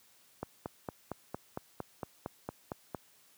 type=click train; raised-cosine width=1 ms; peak=-22 dBFS; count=12; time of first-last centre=0.43-2.947 s; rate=4.37 Hz; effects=white hiss -64 dBFS RMS until 3.37 s + high-pass 80 Hz 12 dB/octave